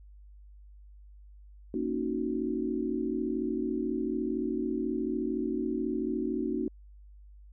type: chord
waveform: sine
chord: D# minor seventh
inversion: second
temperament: equal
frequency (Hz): 233.1 / 277.2 / 311.1 / 370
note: A#3 / C#4 / D#4 / F#4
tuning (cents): 0 / 0 / 0 / 0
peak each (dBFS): -34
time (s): 1.74-6.68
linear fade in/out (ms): 2
effects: added 50 Hz sine -49 dBFS peak until 7.52 s